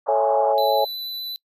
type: band-pass noise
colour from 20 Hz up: pink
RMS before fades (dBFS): -33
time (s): 0.06-0.54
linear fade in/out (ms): 10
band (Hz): 580 to 1200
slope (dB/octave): 48
type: chord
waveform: sine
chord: A major seventh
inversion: none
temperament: equal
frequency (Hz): 440 / 554.4 / 659.3 / 830.6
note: A4 / C#5 / E5 / G#5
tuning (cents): 0 / 0 / 0 / 0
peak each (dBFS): -25 / -20 / -23 / -20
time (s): 0.08-0.85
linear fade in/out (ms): 10
type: tone with vibrato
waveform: square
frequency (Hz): 3990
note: B7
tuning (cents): +17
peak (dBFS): -29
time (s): 0.58-1.36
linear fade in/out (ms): 0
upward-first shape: sine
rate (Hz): 8.2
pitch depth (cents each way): 8
effects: noise-tail reverb RT60 0.1 s tail -24 dB re dry